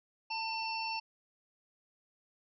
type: harmonic tone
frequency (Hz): 897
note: A5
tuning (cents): +33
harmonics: 1 / 3 / 5 / 6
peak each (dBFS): -37 / -39 / -44 / -43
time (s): 0.3-1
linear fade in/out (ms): 10
effects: none